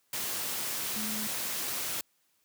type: tone in noise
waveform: sine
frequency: 215.4 Hz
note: A3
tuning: 37 cents flat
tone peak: -37 dBFS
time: 0.96-1.27 s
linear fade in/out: 2 ms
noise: white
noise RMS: -34 dBFS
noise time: 0.13-2.01 s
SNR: -6 dB
effects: white hiss -72 dBFS RMS until 2.44 s + high-pass 100 Hz 12 dB/octave